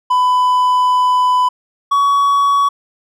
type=tone pair in turn; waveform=triangle; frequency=1000 / 1125 Hz; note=B5 / C#6; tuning=+21 / +25 cents; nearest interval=major second; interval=204 cents; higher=second; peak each=-8 / -8 dBFS; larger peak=neither; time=0.1-1.49 / 1.91-2.69 s; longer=first; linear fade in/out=10 ms; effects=none